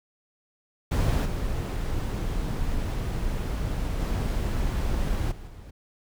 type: noise with level steps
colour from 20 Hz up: brown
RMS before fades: -22 / -28 / -26 / -40 / -43 dBFS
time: 0.91-5.71 s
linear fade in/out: 10 ms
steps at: 1.25 / 3.99 / 5.31 / 5.47 s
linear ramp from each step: 10 ms
effects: none